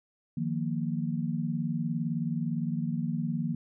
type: chord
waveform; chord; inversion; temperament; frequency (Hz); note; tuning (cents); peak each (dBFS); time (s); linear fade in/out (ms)
sine; Eb suspended second; none; just; 155.56 / 175.01 / 233.3; Eb3 / F3 / Bb3; 0 / +4 / +2; -32 / -33 / -32; 0.37-3.55; 5
effects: none